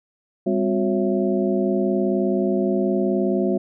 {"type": "tone cluster", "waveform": "sine", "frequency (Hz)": [199.8, 258.9, 363, 548, 663], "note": ["G3", "C4", "F#4", "C#5", "E5"], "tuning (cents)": [33, -18, -33, -20, 10], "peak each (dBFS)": [-22, -26, -22, -28, -28], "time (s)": [0.46, 3.58], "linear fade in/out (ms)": 10, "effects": []}